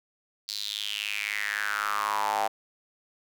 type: tone with high-pass filter sweep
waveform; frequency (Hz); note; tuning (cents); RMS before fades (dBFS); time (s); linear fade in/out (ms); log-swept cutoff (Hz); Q
square; 51.91; G#1; 0; -30; 0.48-2.48; 10; 4500 to 740; 5.9
effects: none